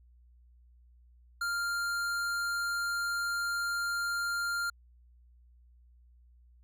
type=tone with tanh clipping; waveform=sine; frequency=1397 Hz; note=F6; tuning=in tune; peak=-32 dBFS; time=1.41-4.7 s; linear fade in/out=5 ms; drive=18 dB; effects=added 60 Hz sine -57 dBFS peak until 6.63 s